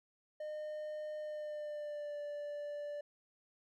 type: tone with pitch glide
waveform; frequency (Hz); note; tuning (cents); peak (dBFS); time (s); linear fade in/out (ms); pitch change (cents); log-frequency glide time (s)
triangle; 609 to 585.5; D#5 to D5; -37 to -5; -38; 0.4-3.01; 5; -68; 1.19-2.19
effects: none